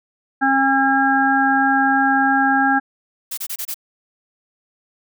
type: harmonic tone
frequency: 270.3 Hz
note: C#4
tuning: 44 cents flat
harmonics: 1 / 3 / 5 / 6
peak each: -19 / -17 / -24 / -18 dBFS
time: 0.41-2.8 s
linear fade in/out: 20 ms
type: noise bursts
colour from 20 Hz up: blue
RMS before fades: -26 dBFS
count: 5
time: 3.31-3.744 s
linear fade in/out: 10 ms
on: 66 ms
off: 26 ms
effects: none